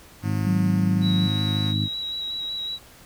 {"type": "tone with tremolo", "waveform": "5% pulse", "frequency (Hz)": 180.3, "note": "F#3", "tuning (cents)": -45, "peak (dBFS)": -25, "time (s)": [0.21, 1.75], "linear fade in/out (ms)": 50, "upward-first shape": "triangle", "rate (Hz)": 1, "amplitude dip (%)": 35}
{"type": "harmonic tone", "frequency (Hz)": 51.91, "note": "G#1", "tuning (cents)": 0, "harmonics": [2, 3, 4, 5, 6], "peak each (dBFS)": [-24, -28, -30, -32, -34], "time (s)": [0.22, 1.89], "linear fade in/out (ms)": 50}
{"type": "tone with pitch glide", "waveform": "sine", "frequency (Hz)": [185.4, 181.48], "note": ["F#3", "F#3"], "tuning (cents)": [4, -33], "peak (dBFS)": -20, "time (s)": [0.47, 1.27], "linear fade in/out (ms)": 2, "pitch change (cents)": -37, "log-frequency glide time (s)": [1.04, 1.09]}
{"type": "tone with vibrato", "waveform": "sine", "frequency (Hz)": 3878, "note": "B7", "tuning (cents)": -32, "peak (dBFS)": -27, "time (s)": [1.01, 2.79], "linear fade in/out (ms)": 50, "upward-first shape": "square", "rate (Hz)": 5.4, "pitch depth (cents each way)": 15}
{"effects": ["pink hiss -49 dBFS RMS until 3.05 s"]}